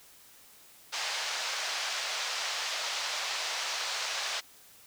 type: band-pass noise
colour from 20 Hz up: white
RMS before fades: -34 dBFS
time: 0.92-4.41 s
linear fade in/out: 20 ms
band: 590 to 5800 Hz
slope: 24 dB/octave
effects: white hiss -56 dBFS RMS until 4.86 s